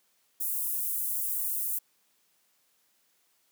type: high-pass noise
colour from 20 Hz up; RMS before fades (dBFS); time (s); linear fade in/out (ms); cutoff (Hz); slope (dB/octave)
pink; -31; 0.4-1.79; 10; 11000; 24
effects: white hiss -70 dBFS RMS until 3.51 s + high-pass 150 Hz 12 dB/octave